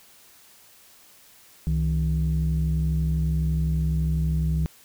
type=tone pair together; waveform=sine; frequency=66.9 / 158.94 Hz; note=C2 / D#3; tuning=+39 / +37 cents; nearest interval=octave + minor third; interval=1498 cents; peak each=-22 dBFS; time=1.67-4.66 s; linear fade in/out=0 ms; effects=tanh soft clip ceiling -16 dBFS + white hiss -53 dBFS RMS until 4.84 s